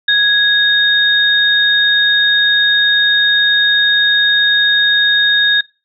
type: tone pair together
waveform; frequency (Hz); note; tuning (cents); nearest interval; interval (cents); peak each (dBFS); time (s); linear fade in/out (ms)
sine; 1661.2 / 3711; G#6 / A#7; 0 / -9; octave + major second; 1391; -11; 0.08-5.61; 5
effects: noise-tail reverb RT60 0.3 s tail -23 dB re dry